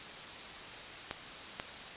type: clicks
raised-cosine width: 0.3 ms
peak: -20 dBFS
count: 2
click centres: 1.111 / 1.599 s
effects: white hiss -45 dBFS RMS until 1.96 s + resampled to 8000 Hz